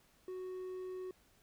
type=tone; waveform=triangle; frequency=370 Hz; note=F#4; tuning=in tune; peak=-39 dBFS; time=0.28-1.11 s; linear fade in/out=2 ms; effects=pink hiss -69 dBFS RMS until 1.42 s